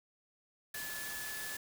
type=tone in noise; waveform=sine; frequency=1725 Hz; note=A6; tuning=35 cents flat; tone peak=-43 dBFS; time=0.74-1.57 s; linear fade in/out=5 ms; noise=white; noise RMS=-43 dBFS; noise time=0.74-1.57 s; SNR=-3 dB; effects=none